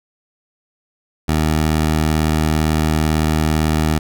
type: tone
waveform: 15% pulse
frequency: 77.9 Hz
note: D#2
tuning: 3 cents sharp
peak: -8 dBFS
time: 1.28-3.99 s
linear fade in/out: 10 ms
effects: none